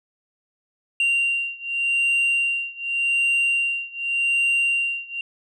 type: beating tone pair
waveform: sine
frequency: 2768 / 2768.86 Hz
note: F7 / F7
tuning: -16 / -16 cents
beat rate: 0.86 Hz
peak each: -20 / -21 dBFS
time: 1-5.21 s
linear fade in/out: 2 ms
effects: tanh soft clip ceiling -16 dBFS